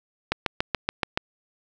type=click train; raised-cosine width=0.3 ms; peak=-6 dBFS; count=7; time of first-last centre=0.32-1.175 s; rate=7.02 Hz; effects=none